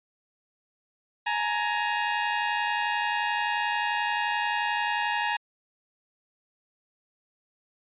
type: tone pair together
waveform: 20% pulse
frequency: 840.9 / 932.3 Hz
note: G#5 / A#5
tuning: +21 / 0 cents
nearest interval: major second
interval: 179 cents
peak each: -23 dBFS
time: 1.26-5.37 s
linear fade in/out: 10 ms
effects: resampled to 8000 Hz

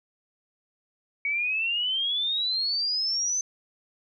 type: exponential sweep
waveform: sine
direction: up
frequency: 2241 to 6190 Hz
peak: -24 dBFS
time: 1.25-3.41 s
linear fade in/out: 2 ms
effects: none

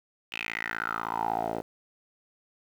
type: tone with band-pass filter sweep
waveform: 10% pulse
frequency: 56.2 Hz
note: A1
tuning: 37 cents sharp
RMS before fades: -32 dBFS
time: 0.32-1.62 s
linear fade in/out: 5 ms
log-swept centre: 2800 to 540 Hz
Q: 6.3
effects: 9-bit

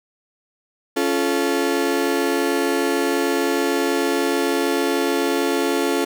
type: chord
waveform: 35% pulse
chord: Db augmented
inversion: none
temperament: just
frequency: 277.2 / 346.5 / 433.1 Hz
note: Db4 / F4 / A4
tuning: 0 / -14 / -27 cents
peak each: -21 dBFS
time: 0.96-6.05 s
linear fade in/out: 10 ms
effects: none

